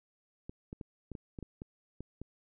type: clicks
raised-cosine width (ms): 3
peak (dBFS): -29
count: 10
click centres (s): 0.495 / 0.729 / 0.812 / 1.117 / 1.152 / 1.388 / 1.427 / 1.619 / 2.006 / 2.216
effects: none